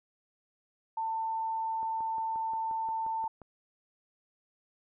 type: tone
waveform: sine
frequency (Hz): 894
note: A5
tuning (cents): +27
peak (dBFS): -30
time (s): 0.97-3.28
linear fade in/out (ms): 5
type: click train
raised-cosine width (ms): 1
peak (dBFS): -35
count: 10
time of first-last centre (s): 1.83-3.417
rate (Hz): 5.67
effects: none